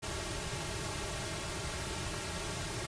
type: noise with comb filter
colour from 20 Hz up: pink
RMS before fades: -38 dBFS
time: 0.02-2.87 s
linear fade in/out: 20 ms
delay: 4 ms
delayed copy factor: -0.75
effects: resampled to 22050 Hz